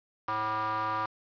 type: tone with band-pass filter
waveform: square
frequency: 108.4 Hz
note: A2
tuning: 25 cents flat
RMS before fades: -31 dBFS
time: 0.28-1.06 s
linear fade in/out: 5 ms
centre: 1100 Hz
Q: 7.2
effects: resampled to 11025 Hz + 8-bit